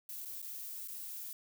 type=noise with dropouts; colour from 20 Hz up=violet; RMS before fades=-44 dBFS; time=0.09-1.33 s; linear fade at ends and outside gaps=2 ms; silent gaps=0.251-0.255 / 0.418-0.425 / 0.876-0.883 s; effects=none